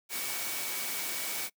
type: tone in noise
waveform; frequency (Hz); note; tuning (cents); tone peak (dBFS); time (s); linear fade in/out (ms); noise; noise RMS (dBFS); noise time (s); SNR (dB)
sine; 2260; C#7; +33; -43; 0.09-1.5; 50; white; -35; 0.09-1.5; -11
effects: noise-tail reverb RT60 0.1 s tail -23 dB re dry + high-pass 200 Hz 12 dB/octave